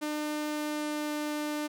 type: tone with pitch glide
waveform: sawtooth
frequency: 301.1 to 299.2 Hz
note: D4 to D4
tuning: +43 to +32 cents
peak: -27 dBFS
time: 0.01-1.68 s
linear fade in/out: 20 ms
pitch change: -11 cents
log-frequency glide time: 0.45-1.17 s
effects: none